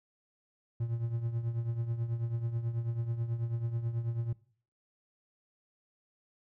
triangle tone with tremolo, 116.54 Hz, A#2, in tune, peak -26 dBFS, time 0.8-4.33 s, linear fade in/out 5 ms, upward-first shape triangle, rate 9.2 Hz, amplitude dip 75%, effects noise-tail reverb RT60 0.5 s tail -21 dB re dry

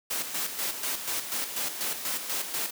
white noise with tremolo, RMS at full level -30 dBFS, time 0.1-2.71 s, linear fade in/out 10 ms, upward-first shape square, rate 4.1 Hz, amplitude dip 55%, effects high-pass 200 Hz 12 dB/octave

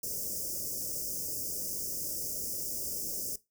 white band-stop noise, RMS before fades -36 dBFS, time 0.03-3.36 s, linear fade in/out 5 ms, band 620 to 5000 Hz, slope 96 dB/octave, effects noise-tail reverb RT60 0.2 s tail -18 dB re dry

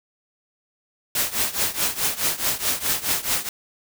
white noise with tremolo, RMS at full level -20 dBFS, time 1.15-3.49 s, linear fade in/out 2 ms, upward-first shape triangle, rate 4.7 Hz, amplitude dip 90%, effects none

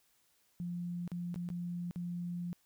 sine tone with dropouts, 174.7 Hz, F3, 1 cent sharp, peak -36 dBFS, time 0.6-2.53 s, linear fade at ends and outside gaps 0 ms, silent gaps 1.077-1.117 / 1.343-1.359 / 1.489-1.502 / 1.91-1.959 s, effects white hiss -72 dBFS RMS until 2.65 s

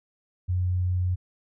sine tone, 90.6 Hz, F#2, 36 cents flat, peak -22 dBFS, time 0.48-1.16 s, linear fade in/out 20 ms, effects none

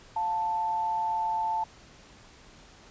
sine tone pair together, 705 / 883.7 Hz, F5 / A5, +16 / +7 cents, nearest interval major third, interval 391 cents, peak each -37 / -26 dBFS, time 0.16-1.64 s, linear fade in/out 5 ms, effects pink hiss -53 dBFS RMS until 2.9 s + resampled to 16000 Hz

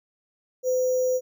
sine tone with sample-and-hold, 509 Hz, C5, 48 cents flat, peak -20 dBFS, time 0.63-1.21 s, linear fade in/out 50 ms, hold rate 6300 Hz, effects none

